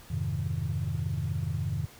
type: chord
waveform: sine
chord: F minor seventh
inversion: none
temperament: equal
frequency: 87.31 / 103.83 / 130.81 / 155.56 Hz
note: F2 / Ab2 / C3 / Eb3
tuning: 0 / 0 / 0 / 0 cents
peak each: -33 dBFS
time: 0.1-1.86 s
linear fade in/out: 10 ms
effects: tanh soft clip ceiling -20 dBFS + pink hiss -52 dBFS RMS until 1.99 s